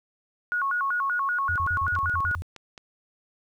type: tone with vibrato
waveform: sine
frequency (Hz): 1263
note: D#6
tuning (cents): +26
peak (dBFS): -23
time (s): 0.52-2.35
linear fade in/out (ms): 0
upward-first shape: square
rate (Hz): 5.2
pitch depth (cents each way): 240
type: tone bursts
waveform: sine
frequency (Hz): 86.4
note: F2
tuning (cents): -18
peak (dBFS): -29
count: 9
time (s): 1.49-2.421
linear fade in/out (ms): 0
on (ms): 67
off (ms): 41
type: clicks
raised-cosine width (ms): 0.2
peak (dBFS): -25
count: 3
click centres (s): 1.953 / 2.563 / 2.778
effects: 10-bit